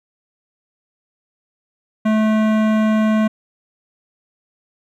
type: tone with hard clipping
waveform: sine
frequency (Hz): 217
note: A3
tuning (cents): -24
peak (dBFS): -15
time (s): 2.05-3.28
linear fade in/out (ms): 10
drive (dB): 17
effects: none